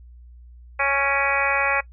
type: harmonic tone with a mistuned harmonic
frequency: 277.2 Hz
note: C#4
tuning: in tune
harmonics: 2 / 3 / 4 / 5 / 6 / 7 / 8 / 9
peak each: -27 / -27 / -27 / -27 / -27 / -27 / -27 / -27 dBFS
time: 0.79-1.81 s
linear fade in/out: 10 ms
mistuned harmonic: 8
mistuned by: +36 cents
effects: noise-tail reverb RT60 0.1 s tail -20 dB re dry + added 60 Hz sine -42 dBFS peak until 1.92 s